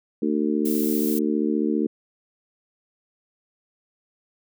harmonic tone, 75 Hz, D2, 37 cents sharp, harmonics 3 / 4 / 5 / 6, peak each -24 / -24 / -27 / -30 dBFS, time 0.22-1.87 s, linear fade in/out 5 ms
violet noise, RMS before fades -31 dBFS, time 0.65-1.19 s, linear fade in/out 5 ms
effects none

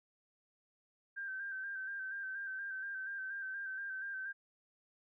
sine tone with vibrato, 1568 Hz, G6, in tune, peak -39 dBFS, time 1.16-4.33 s, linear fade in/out 20 ms, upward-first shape square, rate 4.2 Hz, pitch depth 33 cents each way, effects none

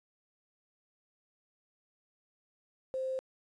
sine tone with quantisation, 523.3 Hz, C5, in tune, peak -32 dBFS, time 2.94-3.19 s, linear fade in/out 0 ms, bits 10, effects resampled to 22050 Hz

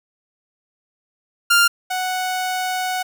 sawtooth tone pair in turn, 1396.9 / 740 Hz, F6 / F#5, 0 / 0 cents, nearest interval major seventh, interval 1100 cents, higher first, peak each -8 / -17 dBFS, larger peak first, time 1.5-1.68 / 1.9-3.03 s, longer second, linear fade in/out 10 ms, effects none

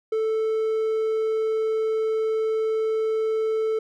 triangle tone, 440.2 Hz, A4, 1 cent sharp, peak -19 dBFS, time 0.12-3.79 s, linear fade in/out 5 ms, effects none

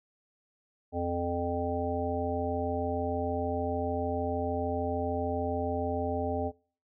harmonic tone, 86.7 Hz, F2, 12 cents flat, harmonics 1 / 3 / 5 / 7 / 9, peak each -35 / -35 / -35 / -35 / -35 dBFS, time 0.92-6.52 s, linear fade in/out 50 ms, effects noise-tail reverb RT60 0.4 s tail -22 dB re dry

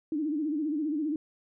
sine tone with vibrato, 302.6 Hz, D#4, 48 cents flat, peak -27 dBFS, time 0.12-1.16 s, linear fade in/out 2 ms, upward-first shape sine, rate 15 Hz, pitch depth 110 cents each way, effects none

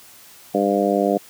harmonic tone, 100.2 Hz, G2, 38 cents sharp, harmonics 2 / 3 / 4 / 5 / 6 / 7, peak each -23 / -23 / -23 / -23 / -23 / -23 dBFS, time 0.54-1.18 s, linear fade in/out 10 ms, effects white hiss -46 dBFS RMS until 1.29 s + high-pass 60 Hz 12 dB/octave

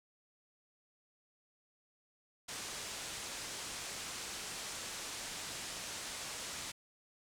white low-pass noise, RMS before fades -44 dBFS, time 2.48-6.72 s, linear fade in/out 10 ms, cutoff 8600 Hz, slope 24 dB/octave, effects none

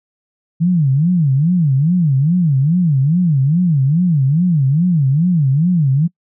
sine tone with vibrato, 155.2 Hz, D#3, 4 cents flat, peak -10 dBFS, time 0.6-6.08 s, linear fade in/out 20 ms, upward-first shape sine, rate 2.4 Hz, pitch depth 280 cents each way, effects noise-tail reverb RT60 0.1 s tail -26 dB re dry

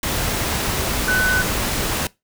sine tone in noise, 1501 Hz, F#6, 24 cents sharp, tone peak -16 dBFS, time 1.08-1.42 s, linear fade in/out 2 ms, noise pink, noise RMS -22 dBFS, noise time 0.03-2.07 s, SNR +3 dB, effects noise-tail reverb RT60 0.2 s tail -21 dB re dry

